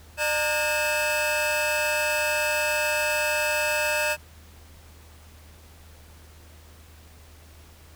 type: tone cluster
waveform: 45% pulse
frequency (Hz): 602 / 917 / 1439 / 1621 / 2595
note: D5 / A#5 / F#6 / G#6 / E7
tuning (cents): +43 / -29 / -49 / -42 / -28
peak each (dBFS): -27 / -32 / -33 / -31 / -27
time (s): 0.17-4.17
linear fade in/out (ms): 50
effects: added 78 Hz sine -48 dBFS peak until 7.95 s + pink hiss -53 dBFS RMS until 7.95 s